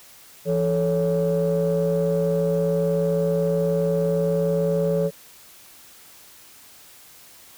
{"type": "tone cluster", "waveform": "sine", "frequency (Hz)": [168.3, 436.4, 557], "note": ["E3", "A4", "C#5"], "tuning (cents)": [36, -14, 8], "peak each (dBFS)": -22, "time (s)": [0.45, 5.11], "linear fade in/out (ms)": 50, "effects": ["tanh soft clip ceiling -13 dBFS", "white hiss -48 dBFS RMS until 7.57 s"]}